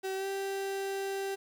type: tone with pitch glide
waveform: 35% pulse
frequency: 382.3 to 391 Hz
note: G4 to G4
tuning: -43 to -4 cents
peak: -31 dBFS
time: 0.03-1.36 s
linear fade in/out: 20 ms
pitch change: +39 cents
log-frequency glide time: 0.15-0.27 s
effects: 10-bit